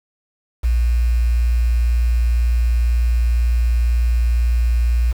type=tone with quantisation; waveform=sine; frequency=59 Hz; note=A#1; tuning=22 cents sharp; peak=-13 dBFS; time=0.63-5.13 s; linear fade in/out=20 ms; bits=6; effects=none